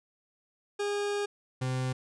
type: tone pair in turn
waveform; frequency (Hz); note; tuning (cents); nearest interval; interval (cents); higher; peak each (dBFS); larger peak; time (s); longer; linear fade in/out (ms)
40% pulse; 408.5 / 128.67; G#4 / C3; -29 / -29; octave + minor sixth; 2000; first; -28 / -28; neither; 0.79-1.26 / 1.61-1.93; first; 10
effects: resampled to 22050 Hz